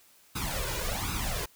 pink noise with flanger, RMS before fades -32 dBFS, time 0.35-1.46 s, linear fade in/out 10 ms, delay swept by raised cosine 0.79 to 2.09 ms, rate 1.3 Hz, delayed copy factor +0.8, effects white hiss -60 dBFS RMS until 1.55 s

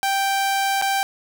sawtooth tone with dropouts, 784 Hz, G5, in tune, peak -15 dBFS, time 0.03-1.03 s, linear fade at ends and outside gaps 0 ms, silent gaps 0.814-0.822 s, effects none

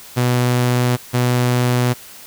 sawtooth tone pair in turn, 123.47 / 123.47 Hz, B2 / B2, 0 / 0 cents, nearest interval unison, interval 0 cents, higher neither, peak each -10 dBFS, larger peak neither, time 0.16-0.97 / 1.13-1.94 s, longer neither, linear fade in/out 20 ms, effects white hiss -39 dBFS RMS until 2.26 s

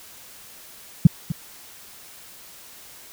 sine tone with echo, 162.6 Hz, E3, 23 cents flat, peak -4 dBFS, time 1.05-1.07 s, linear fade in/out 5 ms, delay 250 ms, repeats 1, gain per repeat -15 dB, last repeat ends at 1.32 s, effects white hiss -45 dBFS RMS until 3.12 s

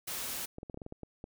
white noise, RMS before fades -38 dBFS, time 0.07-0.46 s, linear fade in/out 10 ms
clicks, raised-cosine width 2 ms, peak -29 dBFS, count 10, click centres 0.584 / 0.631 / 0.698 / 0.744 / 0.774 / 0.818 / 0.864 / 0.924 / 1.033 / 1.241 s
effects none

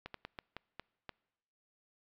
slowing click train, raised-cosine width 0.3 ms, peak -26 dBFS, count 7, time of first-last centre 0.06-1.093 s, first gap 83 ms, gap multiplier 1.29, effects noise-tail reverb RT60 1.0 s tail -26 dB re dry + low-pass 5000 Hz 12 dB/octave

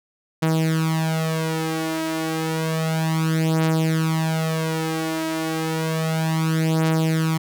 sawtooth beating tone pair, 160.1 / 160.41 Hz, D#3 / E3, +50 / -47 cents, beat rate 0.31 Hz, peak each -20 / -18 dBFS, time 0.42-7.38 s, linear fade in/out 10 ms, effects none

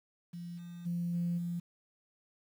sine tone with level steps, 172.8 Hz, F3, 18 cents flat, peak -40 / -43 / -31 / -29 / -33 dBFS, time 0.33-1.6 s, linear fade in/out 10 ms, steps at 0.57 / 0.85 / 1.13 / 1.37 s, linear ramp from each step 20 ms, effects tanh soft clip ceiling -26 dBFS + 10-bit

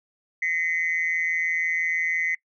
sine tone with amplitude modulation, 2037 Hz, C7, 47 cents flat, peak -17 dBFS, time 0.42-2.35 s, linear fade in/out 5 ms, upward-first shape sine, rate 166 Hz, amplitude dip 90%, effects noise-tail reverb RT60 0.1 s tail -23 dB re dry + tanh soft clip ceiling -15 dBFS

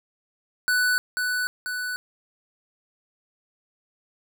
square tone with echo, 1490 Hz, F#6, 12 cents sharp, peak -20 dBFS, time 0.68-0.98 s, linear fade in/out 0 ms, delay 490 ms, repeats 2, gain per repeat -4 dB, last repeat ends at 1.96 s, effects none

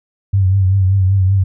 sine tone with vibrato, 95.7 Hz, G2, 41 cents flat, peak -9 dBFS, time 0.33-1.44 s, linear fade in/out 10 ms, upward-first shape triangle, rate 5.2 Hz, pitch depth 69 cents each way, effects none

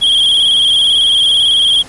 triangle tone with vibrato, 3253 Hz, G#7, 37 cents flat, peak -6 dBFS, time 0.01-1.83 s, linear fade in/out 20 ms, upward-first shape square, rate 18 Hz, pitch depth 42 cents each way, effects pink hiss -35 dBFS RMS until 1.88 s + resampled to 24000 Hz

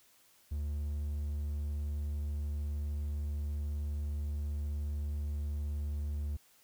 triangle tone, 73.42 Hz, D2, in tune, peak -31 dBFS, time 0.51-6.37 s, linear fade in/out 10 ms, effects white hiss -65 dBFS RMS until 6.63 s

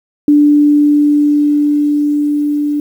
sine tone with level ramp, 293.7 Hz, D4, in tune, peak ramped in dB -4 to -12 dBFS, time 0.28-2.8 s, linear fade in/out 2 ms, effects 7-bit

